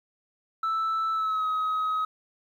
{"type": "tone with pitch glide", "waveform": "sine", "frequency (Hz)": [1318.5, 1268.4], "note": ["E6", "D#6"], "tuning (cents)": [0, 33], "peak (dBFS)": -22, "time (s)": [0.63, 2.05], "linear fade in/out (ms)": 5, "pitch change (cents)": -67, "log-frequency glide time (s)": [1.13, 1.46], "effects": ["tanh soft clip ceiling -23 dBFS", "10-bit"]}